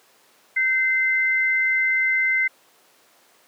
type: tone pair together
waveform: sine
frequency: 1549 / 2068 Hz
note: G6 / C7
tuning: -21 / -21 cents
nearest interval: perfect fourth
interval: 500 cents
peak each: -26 / -18 dBFS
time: 0.56-2.48 s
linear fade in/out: 10 ms
effects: pink hiss -56 dBFS RMS until 3.47 s + high-pass 400 Hz 12 dB/octave